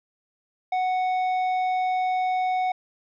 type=tone with tanh clipping; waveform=triangle; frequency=740 Hz; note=F#5; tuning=in tune; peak=-23 dBFS; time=0.72-2.72 s; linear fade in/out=5 ms; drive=12 dB; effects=none